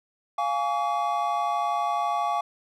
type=chord; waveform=triangle; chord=Db major; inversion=first; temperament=equal with one note detuned; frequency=698.5 / 830.6 / 1136.6 Hz; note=F5 / Ab5 / Db6; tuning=0 / 0 / +43 cents; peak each=-26 dBFS; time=0.38-2.41 s; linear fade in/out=5 ms; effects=none